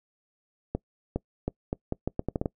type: accelerating click train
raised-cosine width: 2 ms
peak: -14 dBFS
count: 11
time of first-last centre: 0.75-2.458 s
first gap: 410 ms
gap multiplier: 0.78
effects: noise-tail reverb RT60 0.1 s tail -24 dB re dry